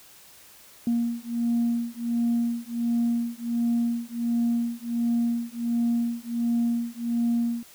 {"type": "beating tone pair", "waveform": "sine", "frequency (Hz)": [234.4, 235.8], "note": ["A#3", "A#3"], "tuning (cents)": [10, 20], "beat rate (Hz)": 1.4, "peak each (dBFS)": [-25, -25], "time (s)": [0.87, 7.63], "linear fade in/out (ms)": 2, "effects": ["tanh soft clip ceiling -17 dBFS", "white hiss -51 dBFS RMS until 7.74 s"]}